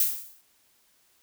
violet noise with exponential decay, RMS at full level -20 dBFS, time 0-0.41 s, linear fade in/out 2 ms, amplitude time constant 87 ms, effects white hiss -65 dBFS RMS until 1.22 s

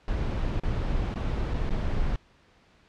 brown noise with dropouts, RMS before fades -27 dBFS, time 0.08-2.16 s, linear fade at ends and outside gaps 1 ms, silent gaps 0.598-0.635 / 1.142-1.157 / 1.537-1.541 / 1.694-1.706 s, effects pink hiss -60 dBFS RMS until 2.88 s + low-pass 4000 Hz 12 dB/octave

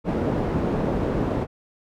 white low-pass noise, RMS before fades -24 dBFS, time 0.04-1.47 s, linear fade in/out 50 ms, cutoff 420 Hz, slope 12 dB/octave, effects none

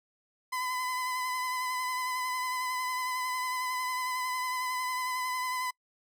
30% pulse tone with vibrato, 1011 Hz, B5, 40 cents sharp, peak -28 dBFS, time 0.52-5.71 s, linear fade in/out 10 ms, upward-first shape sine, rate 11 Hz, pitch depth 23 cents each way, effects noise-tail reverb RT60 0.1 s tail -26 dB re dry

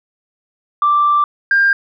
sine tone pair in turn, 1174.7 / 1599.4 Hz, D6 / G6, 0 / +34 cents, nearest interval perfect fourth, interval 534 cents, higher second, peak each -9 / -8 dBFS, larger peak second, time 0.82-1.24 / 1.51-1.73 s, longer first, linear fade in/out 2 ms, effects tanh soft clip ceiling -5 dBFS

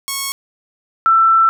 5% pulse / sine tone pair in turn, 1100 / 1334.6 Hz, C#6 / E6, -14 / +21 cents, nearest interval minor third, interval 335 cents, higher second, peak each -8 dBFS, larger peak neither, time 0.08-0.32 / 1.06-1.49 s, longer second, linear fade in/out 0 ms, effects none

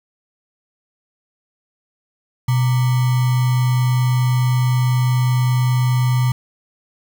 sine tone with sample-and-hold, 125.3 Hz, B2, 25 cents sharp, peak -13 dBFS, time 2.48-6.32 s, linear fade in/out 5 ms, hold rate 1050 Hz, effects none

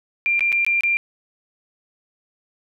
sine tone with dropouts, 2381 Hz, D7, 23 cents sharp, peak -16 dBFS, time 0.26-0.97 s, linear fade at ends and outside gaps 0 ms, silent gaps 0.394-0.407 / 0.52-0.526 / 0.648-0.665 / 0.808-0.835 s, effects none

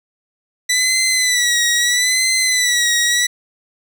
15% pulse tone with vibrato, 1975.5 Hz, B6, in tune, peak -7 dBFS, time 0.69-3.27 s, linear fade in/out 10 ms, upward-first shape sine, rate 0.77 Hz, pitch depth 71 cents each way, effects none

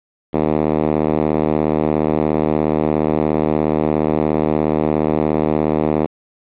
5% pulse tone with band-pass filter, 77 Hz, D#2, 17 cents flat, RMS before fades -17 dBFS, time 0.33-6.07 s, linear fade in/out 20 ms, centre 300 Hz, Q 0.87, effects resampled to 8000 Hz + 7-bit

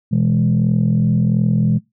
sine chord, E major, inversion second, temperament equal, 123.47 / 164.81 / 207.7 Hz, B2 / E3 / G#3, 0 / 0 / 0 cents, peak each -16 dBFS, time 0.11-1.79 s, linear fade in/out 20 ms, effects noise-tail reverb RT60 0.2 s tail -21 dB re dry + tanh soft clip ceiling -7 dBFS

